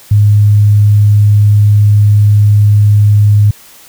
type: tone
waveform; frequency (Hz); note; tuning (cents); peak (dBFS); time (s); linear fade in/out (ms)
sine; 103.83; G#2; 0; -3; 0.11-3.51; 5
effects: white hiss -38 dBFS RMS until 3.88 s